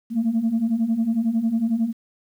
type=beating tone pair; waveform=sine; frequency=220 / 231 Hz; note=A3 / A#3; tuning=0 / -16 cents; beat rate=11 Hz; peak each=-23 / -19 dBFS; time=0.1-1.93 s; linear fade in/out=50 ms; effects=tanh soft clip ceiling -14 dBFS + 9-bit